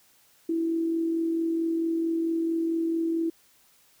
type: tone with amplitude modulation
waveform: sine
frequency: 329.6 Hz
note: E4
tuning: in tune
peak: -22 dBFS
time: 0.49-3.3 s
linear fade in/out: 5 ms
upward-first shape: sine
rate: 44.5 Hz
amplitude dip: 35%
effects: white hiss -61 dBFS RMS until 4 s